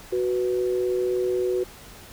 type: tone pair together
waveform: sine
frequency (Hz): 370 / 493.9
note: F#4 / B4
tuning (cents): 0 / 0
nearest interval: perfect fourth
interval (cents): 500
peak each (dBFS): -22 / -28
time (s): 0.12-1.64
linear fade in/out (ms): 10
effects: pink hiss -45 dBFS RMS until 2.12 s